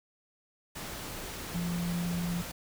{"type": "tone in noise", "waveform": "sine", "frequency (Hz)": 173.3, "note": "F3", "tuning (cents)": -13, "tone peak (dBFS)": -30, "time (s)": [1.54, 2.42], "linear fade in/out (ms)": 10, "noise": "pink", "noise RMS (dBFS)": -40, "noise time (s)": [0.75, 2.52], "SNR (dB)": 7, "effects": []}